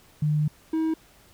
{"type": "tone pair in turn", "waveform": ["sine", "triangle"], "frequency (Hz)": [150.9, 319.7], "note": ["D3", "D#4"], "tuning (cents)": [47, 47], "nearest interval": "octave + minor second", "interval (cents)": 1300, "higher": "second", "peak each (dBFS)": -20, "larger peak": "neither", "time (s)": [[0.22, 0.48], [0.73, 0.94]], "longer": "first", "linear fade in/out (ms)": 5, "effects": ["pink hiss -56 dBFS RMS until 1.33 s"]}